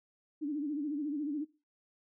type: tone with vibrato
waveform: sine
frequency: 293.7 Hz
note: D4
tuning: in tune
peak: -32 dBFS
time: 0.41-1.45 s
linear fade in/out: 20 ms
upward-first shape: sine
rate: 14 Hz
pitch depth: 99 cents each way
effects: noise-tail reverb RT60 0.3 s tail -20 dB re dry